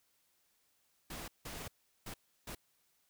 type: noise bursts at uneven times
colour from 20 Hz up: pink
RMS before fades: -45 dBFS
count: 4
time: 1.1-1.28 / 1.45-1.68 / 2.06-2.14 / 2.47-2.55 s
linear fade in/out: 5 ms
effects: white hiss -75 dBFS RMS until 3.09 s